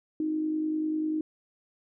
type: tone with amplitude modulation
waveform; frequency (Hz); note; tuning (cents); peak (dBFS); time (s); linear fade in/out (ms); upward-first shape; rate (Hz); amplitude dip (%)
sine; 311.1; D#4; 0; -24; 0.2-1.21; 2; sine; 50.1; 45
effects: none